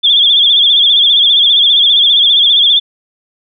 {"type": "tone with vibrato", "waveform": "sine", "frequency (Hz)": 3400, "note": "G#7", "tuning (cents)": 40, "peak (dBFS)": -5, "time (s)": [0.03, 2.8], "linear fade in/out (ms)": 20, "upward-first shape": "sine", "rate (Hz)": 15, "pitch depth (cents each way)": 84, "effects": []}